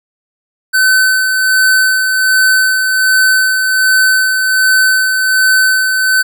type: tone with tremolo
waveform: square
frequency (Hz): 1522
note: F#6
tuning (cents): +48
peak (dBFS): -7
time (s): 0.73-6.23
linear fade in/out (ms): 20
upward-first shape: sine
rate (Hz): 1.3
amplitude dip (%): 40
effects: none